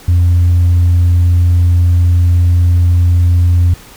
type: tone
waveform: sine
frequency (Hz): 87.31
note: F2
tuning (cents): 0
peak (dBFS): -4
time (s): 0.08-3.74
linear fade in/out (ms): 5
effects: tanh soft clip ceiling -4 dBFS + pink hiss -37 dBFS RMS until 3.96 s